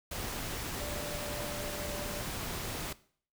sine tone in noise, 587.3 Hz, D5, in tune, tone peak -41 dBFS, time 0.8-2.21 s, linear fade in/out 5 ms, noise pink, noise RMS -38 dBFS, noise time 0.11-2.93 s, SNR -6 dB, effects noise-tail reverb RT60 0.5 s tail -18 dB re dry

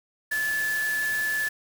sine tone in noise, 1732 Hz, A6, 28 cents flat, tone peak -24 dBFS, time 0.31-1.49 s, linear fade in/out 10 ms, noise white, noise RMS -36 dBFS, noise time 0.31-1.49 s, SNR +9 dB, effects none

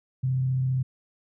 sine tone with frequency modulation, 130 Hz, C3, 11 cents flat, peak -22 dBFS, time 0.23-0.83 s, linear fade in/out 10 ms, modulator 34.9 Hz, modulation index 0.2, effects none

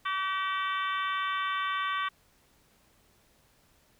harmonic tone with a mistuned harmonic, 382.7 Hz, G4, 42 cents flat, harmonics 3 / 4 / 5 / 6 / 7 / 8 / 9, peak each -30 / -36 / -38 / -41 / -45 / -42 / -41 dBFS, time 0.05-2.09 s, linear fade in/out 10 ms, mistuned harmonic 9, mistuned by +49 cents, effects pink hiss -65 dBFS RMS until 3.99 s

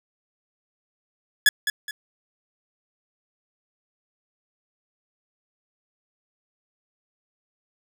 sawtooth tone with echo, 1700 Hz, G#6, 40 cents sharp, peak -9 dBFS, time 1.46-1.49 s, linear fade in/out 2 ms, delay 210 ms, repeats 2, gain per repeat -9 dB, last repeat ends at 1.91 s, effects none

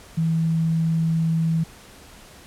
sine tone, 162.8 Hz, E3, 21 cents flat, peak -18 dBFS, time 0.17-1.64 s, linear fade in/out 10 ms, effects pink hiss -46 dBFS RMS until 2.46 s + low-pass 12000 Hz 12 dB/octave

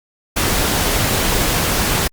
pink noise, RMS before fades -17 dBFS, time 0.36-2.08 s, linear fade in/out 10 ms, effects Opus 48 kbps

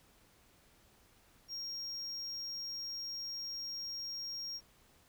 triangle tone, 5580 Hz, F8, 2 cents flat, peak -38 dBFS, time 1.48-4.61 s, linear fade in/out 50 ms, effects pink hiss -66 dBFS RMS until 5.08 s

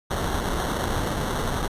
pink noise with sample-and-hold, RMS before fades -26 dBFS, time 0.1-1.68 s, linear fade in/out 10 ms, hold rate 2450 Hz, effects resampled to 32000 Hz

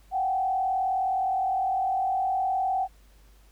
sine tone with frequency modulation, 758 Hz, F#5, 42 cents sharp, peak -23 dBFS, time 0.11-2.88 s, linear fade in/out 50 ms, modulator 39.6 Hz, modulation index 0.78, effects added 50 Hz sine -53 dBFS peak until 3.51 s + pink hiss -62 dBFS RMS until 3.51 s

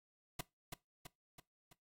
pink noise with echo, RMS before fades -40 dBFS, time 0.39-0.41 s, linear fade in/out 5 ms, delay 330 ms, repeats 4, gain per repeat -5 dB, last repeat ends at 1.73 s, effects noise-tail reverb RT60 0.2 s tail -20 dB re dry + AAC 64 kbps

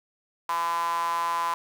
sawtooth tone with high-pass filter, 168.8 Hz, E3, 41 cents sharp, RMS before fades -27 dBFS, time 0.49-1.54 s, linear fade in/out 0 ms, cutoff 1000 Hz, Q 8.9, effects none

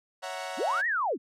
sawtooth chord, F# dominant seventh, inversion second, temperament equal, 554.4 / 659.3 / 740 / 932.3 Hz, C#5 / E5 / F#5 / A#5, 0 / 0 / 0 / 0 cents, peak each -36 / -37 / -34 / -38 dBFS, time 0.22-0.82 s, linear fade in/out 20 ms
sine linear two-way sweep, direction up then down, 182.6 to 1945 to 182.6 Hz, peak -25 dBFS, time 0.57-1.18 s, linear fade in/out 50 ms, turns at 0.87 s
effects low-pass 9000 Hz 12 dB/octave

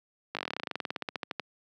slowing click train, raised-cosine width 0.3 ms, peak -16 dBFS, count 25, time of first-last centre 0.35-1.397 s, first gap 18 ms, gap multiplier 1.07, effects high-pass 200 Hz 12 dB/octave

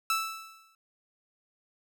sawtooth tone with exponential decay, 1318.5 Hz, E6, in tune, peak -20 dBFS, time 0.1-0.75 s, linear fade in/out 2 ms, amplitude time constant 140 ms, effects none

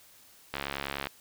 click train, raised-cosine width 0.3 ms, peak -16 dBFS, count 38, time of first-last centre 0.54-1.07 s, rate 69.8 Hz, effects white hiss -57 dBFS RMS until 1.2 s

